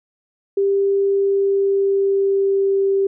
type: tone with pitch glide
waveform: sine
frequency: 395.6 to 391.7 Hz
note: G4 to G4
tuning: +16 to -1 cents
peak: -14 dBFS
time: 0.57-3.07 s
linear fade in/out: 5 ms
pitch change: -17 cents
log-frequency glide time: 1.07-2.89 s
effects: none